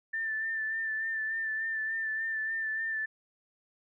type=tone with vibrato; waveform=sine; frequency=1777 Hz; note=A6; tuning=17 cents sharp; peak=-30 dBFS; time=0.13-3.06 s; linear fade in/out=10 ms; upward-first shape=sine; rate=3.4 Hz; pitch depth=27 cents each way; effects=none